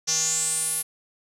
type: tone with band-pass filter sweep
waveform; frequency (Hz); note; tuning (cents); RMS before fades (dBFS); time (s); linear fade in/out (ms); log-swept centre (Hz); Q
square; 160; D#3; +49; -25; 0.07-0.83; 20; 5800 to 11000; 7.4
effects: none